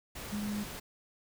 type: tone in noise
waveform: sine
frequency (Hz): 207.7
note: G#3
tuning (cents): 0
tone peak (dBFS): -33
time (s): 0.32-0.64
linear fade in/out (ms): 10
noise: pink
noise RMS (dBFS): -43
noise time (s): 0.15-0.8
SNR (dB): +7
effects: none